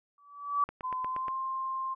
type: tone with exponential growth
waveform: sine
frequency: 1149 Hz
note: D6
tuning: 38 cents flat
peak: -21 dBFS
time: 0.18-0.64 s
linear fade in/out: 2 ms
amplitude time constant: 100 ms
type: click train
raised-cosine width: 0.5 ms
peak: -25 dBFS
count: 6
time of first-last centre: 0.69-1.282 s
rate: 8.44 Hz
type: tone with pitch glide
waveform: sine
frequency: 1022 to 1055 Hz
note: C6 to C6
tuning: -41 to +14 cents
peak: -31 dBFS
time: 0.83-1.95 s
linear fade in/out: 20 ms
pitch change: +55 cents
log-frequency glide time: 1.04-1.34 s
effects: none